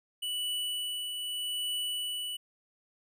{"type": "tone with tremolo", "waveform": "square", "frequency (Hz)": 2960, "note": "F#7", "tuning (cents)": 0, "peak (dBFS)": -31, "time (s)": [0.22, 2.37], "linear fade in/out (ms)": 10, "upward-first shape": "triangle", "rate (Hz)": 0.82, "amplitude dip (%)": 40, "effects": []}